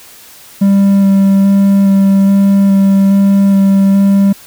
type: tone with vibrato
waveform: triangle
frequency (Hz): 196.6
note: G3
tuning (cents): +5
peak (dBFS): -3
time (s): 0.61-4.33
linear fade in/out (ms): 10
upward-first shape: square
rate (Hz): 1.2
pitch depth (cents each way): 9
effects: white hiss -37 dBFS RMS until 4.46 s